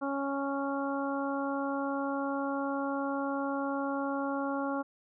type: harmonic tone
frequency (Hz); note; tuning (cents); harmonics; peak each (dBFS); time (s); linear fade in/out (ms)
277.2; C#4; 0; 1 / 2 / 3 / 4 / 5; -33 / -36 / -38 / -39 / -40; 0.01-4.83; 20
effects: none